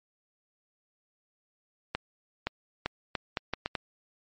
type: accelerating click train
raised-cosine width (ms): 0.3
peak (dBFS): -13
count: 8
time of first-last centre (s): 1.95-3.752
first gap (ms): 520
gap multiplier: 0.75
effects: MP3 32 kbps